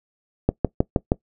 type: click train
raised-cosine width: 2 ms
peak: -3 dBFS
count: 5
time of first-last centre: 0.49-1.119 s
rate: 6.36 Hz
effects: noise-tail reverb RT60 0.1 s tail -21 dB re dry